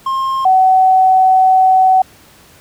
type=tone pair in turn; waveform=triangle / sine; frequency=1065 / 753.1 Hz; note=C6 / F#5; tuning=+30 / +30 cents; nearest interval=tritone; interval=600 cents; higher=first; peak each=-12 / -6 dBFS; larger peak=second; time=0.06-0.45 / 0.45-2.02 s; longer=second; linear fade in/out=5 ms; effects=pink hiss -44 dBFS RMS until 2.6 s + high-pass 60 Hz 12 dB/octave